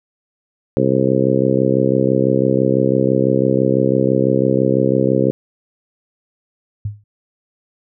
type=harmonic tone; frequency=66 Hz; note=C2; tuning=16 cents sharp; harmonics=2 / 3 / 4 / 5 / 6 / 7 / 8; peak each=-20 / -20 / -20 / -20 / -20 / -20 / -20 dBFS; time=0.77-5.31 s; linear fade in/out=0 ms
type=tone with exponential decay; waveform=sine; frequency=103.83 Hz; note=G#2; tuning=in tune; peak=-16 dBFS; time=6.85-7.04 s; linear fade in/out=5 ms; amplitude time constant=41 ms
effects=none